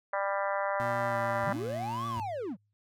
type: harmonic tone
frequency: 197.9 Hz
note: G3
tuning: 17 cents sharp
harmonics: 3 / 4 / 5 / 6 / 7 / 8 / 9 / 10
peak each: -32 / -36 / -35 / -38 / -39 / -41 / -42 / -43 dBFS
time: 0.13-1.53 s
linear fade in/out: 5 ms
type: tone with pitch glide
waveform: 25% pulse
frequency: 120.1 to 115.74 Hz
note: B2 to A#2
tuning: -48 to -12 cents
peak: -33 dBFS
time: 0.8-2.2 s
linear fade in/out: 0 ms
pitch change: -64 cents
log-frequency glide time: 1.08-1.18 s
type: linear two-way sweep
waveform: triangle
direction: up then down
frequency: 52.4 to 1174.7 to 152.5 Hz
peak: -31 dBFS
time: 1.42-2.57 s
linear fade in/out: 50 ms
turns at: 2.07 s
type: tone with exponential decay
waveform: sine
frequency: 103.83 Hz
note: G#2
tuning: in tune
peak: -35 dBFS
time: 2.17-2.73 s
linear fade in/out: 0 ms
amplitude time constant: 120 ms
effects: none